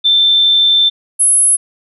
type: tone pair in turn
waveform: sine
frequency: 3554 / 10650 Hz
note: A7 / E9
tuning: +17 / +17 cents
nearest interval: octave + perfect fifth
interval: 1900 cents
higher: second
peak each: -7 dBFS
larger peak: neither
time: 0.04-0.9 / 1.19-1.57 s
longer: first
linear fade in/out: 20 ms
effects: none